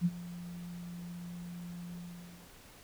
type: tone with ADSR envelope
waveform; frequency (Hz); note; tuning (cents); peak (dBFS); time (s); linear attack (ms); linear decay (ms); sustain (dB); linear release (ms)
sine; 174.61; F3; 0; -23; 0.01-2.51; 44; 43; -18; 560
effects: pink hiss -56 dBFS RMS until 2.83 s